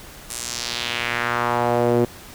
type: tone with band-pass filter sweep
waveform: sawtooth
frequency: 120 Hz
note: B2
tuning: 49 cents flat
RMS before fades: -22 dBFS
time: 0.3-2.05 s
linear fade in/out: 5 ms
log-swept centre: 9300 to 370 Hz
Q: 1.8
effects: pink hiss -41 dBFS RMS until 2.34 s